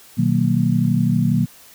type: chord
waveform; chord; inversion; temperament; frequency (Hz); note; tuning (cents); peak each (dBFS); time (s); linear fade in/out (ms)
sine; B major seventh; none; equal with one note detuned; 123.47 / 155.56 / 187.91 / 233.1; B2 / D#3 / F#3 / A#3; 0 / 0 / +27 / 0; -20; 0.17-1.46; 20
effects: white hiss -46 dBFS RMS until 1.74 s